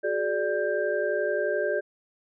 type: tone cluster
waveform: sine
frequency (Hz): 371.4 / 422.8 / 588 / 1582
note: F#4 / G#4 / D5 / G6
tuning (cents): +7 / +31 / +2 / +15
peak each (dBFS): -31 / -29 / -27 / -32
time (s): 0.03-1.81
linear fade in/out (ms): 20
effects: none